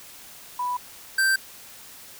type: tone pair in turn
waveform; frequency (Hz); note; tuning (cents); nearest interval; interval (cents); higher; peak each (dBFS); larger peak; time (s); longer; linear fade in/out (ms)
sine / square; 987.8 / 1564.4; B5 / G6; 0 / -4; minor sixth; 796; second; -24 / -19; second; 0.59-0.77 / 1.18-1.36; neither; 5
effects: white hiss -45 dBFS RMS until 2.19 s